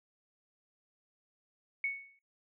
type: tone with exponential decay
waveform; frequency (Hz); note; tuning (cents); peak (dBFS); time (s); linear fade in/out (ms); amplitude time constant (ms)
sine; 2217; C#7; 0; -28; 1.84-2.19; 2; 75
effects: noise-tail reverb RT60 0.2 s tail -24 dB re dry